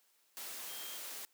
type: tone in noise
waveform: sine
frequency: 3200 Hz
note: G7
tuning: 35 cents sharp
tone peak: -51 dBFS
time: 0.69-0.97 s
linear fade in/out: 0 ms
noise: white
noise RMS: -45 dBFS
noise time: 0.37-1.25 s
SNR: -9 dB
effects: white hiss -72 dBFS RMS until 1.33 s + high-pass 300 Hz 12 dB/octave